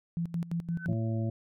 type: tone with tremolo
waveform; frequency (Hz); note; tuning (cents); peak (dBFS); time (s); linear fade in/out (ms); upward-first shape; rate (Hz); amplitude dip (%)
sine; 169.1; E3; +44; -28; 0.17-0.93; 0; square; 5.8; 80
type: tone with exponential growth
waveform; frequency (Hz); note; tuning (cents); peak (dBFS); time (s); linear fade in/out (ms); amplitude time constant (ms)
sine; 1517; F#6; +43; -33; 0.68-0.86; 2; 38
type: harmonic tone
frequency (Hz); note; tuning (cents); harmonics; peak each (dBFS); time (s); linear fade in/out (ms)
112.1; A2; +33; 1 / 2 / 3 / 5 / 6; -29 / -35 / -39 / -43 / -45; 0.88-1.3; 5
effects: none